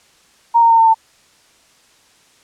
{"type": "tone with pitch steps", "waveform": "sine", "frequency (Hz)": [932.3, 922.7, 913.1, 903.7, 894.3], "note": ["A#5", "A#5", "A#5", "A5", "A5"], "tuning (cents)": [0, -18, -36, 46, 28], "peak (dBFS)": -7, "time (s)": [0.54, 0.945], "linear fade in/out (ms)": 20, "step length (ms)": 81, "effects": ["white hiss -52 dBFS RMS until 2.43 s", "low-pass 8000 Hz 12 dB/octave"]}